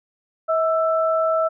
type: tone pair together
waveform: sine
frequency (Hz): 644 / 1325.7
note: E5 / E6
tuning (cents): -41 / +9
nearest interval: octave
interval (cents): 1250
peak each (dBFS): -18 / -22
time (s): 0.48-1.49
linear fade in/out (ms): 20
effects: none